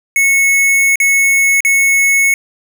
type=tone with dropouts; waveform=square; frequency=2199 Hz; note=C#7; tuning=14 cents flat; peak=-9 dBFS; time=0.16-2.34 s; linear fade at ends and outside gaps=1 ms; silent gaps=0.957-1.001 / 1.605-1.649 s; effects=none